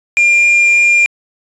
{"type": "tone with quantisation", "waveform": "triangle", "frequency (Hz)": 2399, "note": "D7", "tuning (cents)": 36, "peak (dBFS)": -5, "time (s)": [0.17, 1.06], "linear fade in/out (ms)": 0, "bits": 5, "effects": ["resampled to 22050 Hz"]}